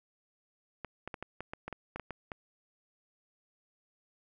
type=clicks; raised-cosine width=0.5 ms; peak=-24 dBFS; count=12; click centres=0.847 / 1.076 / 1.142 / 1.226 / 1.406 / 1.535 / 1.68 / 1.727 / 1.96 / 1.997 / 2.107 / 2.318 s; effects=none